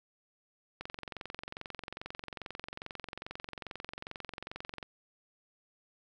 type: click train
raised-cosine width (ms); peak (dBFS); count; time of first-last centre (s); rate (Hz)
0.3; -24; 91; 0.81-4.828; 22.4
effects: none